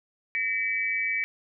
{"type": "tone cluster", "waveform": "sine", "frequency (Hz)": [1846, 2020, 2293], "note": ["A#6", "B6", "D7"], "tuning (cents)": [-17, 39, -42], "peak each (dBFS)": [-32, -34, -26], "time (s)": [0.35, 1.24], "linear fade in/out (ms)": 0, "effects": []}